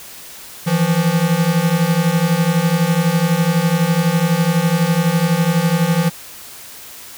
square beating tone pair, 160.8 / 172.8 Hz, E3 / F3, -43 / -18 cents, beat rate 12 Hz, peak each -18 / -16 dBFS, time 0.66-6.1 s, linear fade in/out 20 ms, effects white hiss -36 dBFS RMS until 7.17 s

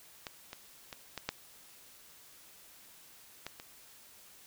clicks, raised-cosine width 0.2 ms, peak -22 / -25 / -25 / -21 / -15 / -22 / -28 dBFS, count 7, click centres 0.268 / 0.531 / 0.928 / 1.177 / 1.29 / 3.466 / 3.599 s, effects white hiss -57 dBFS RMS until 4.46 s

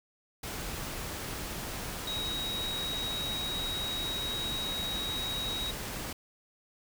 sine tone in noise, 3810 Hz, A#7, 37 cents sharp, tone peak -33 dBFS, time 2.07-5.71 s, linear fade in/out 5 ms, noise pink, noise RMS -38 dBFS, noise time 0.43-6.13 s, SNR +2 dB, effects none

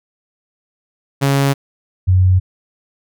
sawtooth / sine tone pair in turn, 138.59 / 92.5 Hz, C#3 / F#2, 0 / 0 cents, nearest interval perfect fifth, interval 700 cents, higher first, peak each -8 dBFS, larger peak neither, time 1.21-1.54 / 2.07-2.4 s, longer neither, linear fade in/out 20 ms, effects none

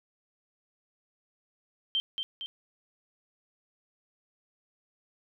sine tone with echo, 3136 Hz, G7, in tune, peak -25 dBFS, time 1.95-2 s, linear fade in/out 0 ms, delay 230 ms, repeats 2, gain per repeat -5 dB, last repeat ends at 2.46 s, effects none

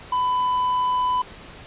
triangle tone, 1000 Hz, B5, 21 cents sharp, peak -17 dBFS, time 0.12-1.22 s, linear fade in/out 5 ms, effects pink hiss -42 dBFS RMS until 1.66 s + resampled to 8000 Hz

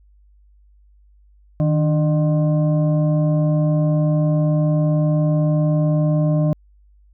sine tone with frequency modulation, 155.56 Hz, D#3, in tune, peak -14 dBFS, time 1.6-6.53 s, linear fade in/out 0 ms, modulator 451 Hz, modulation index 0.66, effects added 50 Hz sine -49 dBFS peak until 7.13 s

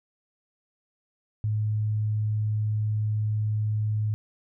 sine tone, 107 Hz, A2, 48 cents flat, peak -23 dBFS, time 1.44-4.14 s, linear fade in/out 0 ms, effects none

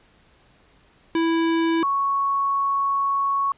square / sine tone pair in turn, 329.6 / 1108.6 Hz, E4 / C#6, 0 / 0 cents, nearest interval octave + major sixth, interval 2100 cents, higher second, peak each -19 dBFS, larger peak neither, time 1.15-1.83 / 1.83-3.52 s, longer second, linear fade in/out 2 ms, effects pink hiss -57 dBFS RMS until 3.57 s + resampled to 8000 Hz

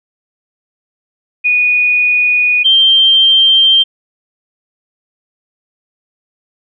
sine tone pair in turn, 2467 / 3153 Hz, D#7 / G7, -15 / +9 cents, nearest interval major third, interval 424 cents, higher second, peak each -8 / -5 dBFS, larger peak second, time 1.44-2.64 / 2.64-3.84 s, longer neither, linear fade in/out 20 ms, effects none

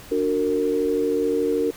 sine chord, D augmented, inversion none, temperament just, 293.7 / 367.1 / 458.9 Hz, D4 / F#4 / A#4, 0 / -14 / -27 cents, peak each -25 / -26 / -21 dBFS, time 0.11-1.71 s, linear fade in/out 10 ms, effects pink hiss -43 dBFS RMS until 1.76 s

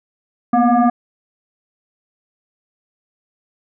sine tone with frequency modulation, 233.1 Hz, A#3, in tune, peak -10 dBFS, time 0.53-0.9 s, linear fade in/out 5 ms, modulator 481 Hz, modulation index 1.6, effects none

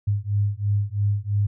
sine beating tone pair, 100.8 / 103.8 Hz, G2 / G#2, +49 / 0 cents, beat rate 3 Hz, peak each -23 dBFS, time 0.07-1.47 s, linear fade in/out 10 ms, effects none

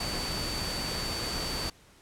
sine tone in noise, 4562 Hz, C#8, 49 cents sharp, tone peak -35 dBFS, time 0-1.7 s, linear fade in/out 5 ms, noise pink, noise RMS -34 dBFS, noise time 0-1.7 s, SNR -4 dB, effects pink hiss -58 dBFS RMS until 2.01 s + low-pass 11000 Hz 12 dB/octave

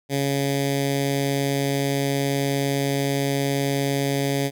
10% pulse tone with notch filter, 139.2 Hz, C#3, 8 cents sharp, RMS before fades -23 dBFS, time 0.09-4.51 s, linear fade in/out 50 ms, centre 1100 Hz, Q 0.79, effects none

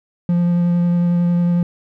triangle tone with vibrato, 174 Hz, F3, 6 cents flat, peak -11 dBFS, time 0.29-1.63 s, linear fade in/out 2 ms, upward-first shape sine, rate 11 Hz, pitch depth 10 cents each way, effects none

